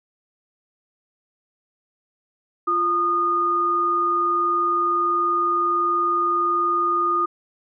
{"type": "tone pair together", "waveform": "sine", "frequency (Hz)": [347.3, 1225.9], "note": ["F4", "D#6"], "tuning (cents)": [-10, -26], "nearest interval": "octave + minor seventh", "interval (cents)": 2184, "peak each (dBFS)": [-27, -18], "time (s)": [2.67, 7.26], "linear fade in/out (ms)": 10, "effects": []}